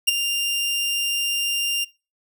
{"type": "tone with ADSR envelope", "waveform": "sawtooth", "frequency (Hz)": 2794, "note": "F7", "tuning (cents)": 0, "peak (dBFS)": -8, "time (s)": [0.07, 1.85], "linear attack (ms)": 15, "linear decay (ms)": 16, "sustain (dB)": -10, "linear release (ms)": 17, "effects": ["noise-tail reverb RT60 0.3 s tail -22 dB re dry"]}